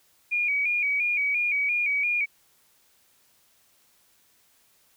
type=tone with vibrato; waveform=sine; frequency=2346 Hz; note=D7; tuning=2 cents flat; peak=-22 dBFS; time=0.31-2.26 s; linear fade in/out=20 ms; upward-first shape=square; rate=2.9 Hz; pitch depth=58 cents each way; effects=white hiss -63 dBFS RMS until 4.96 s